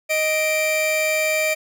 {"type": "tone pair together", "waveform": "45% pulse", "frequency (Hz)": [624, 2352], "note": ["D#5", "D7"], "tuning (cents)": [5, 2], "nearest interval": "octave + major seventh", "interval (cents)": 2297, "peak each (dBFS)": -21, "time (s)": [0.09, 1.55], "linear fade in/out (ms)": 20, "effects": []}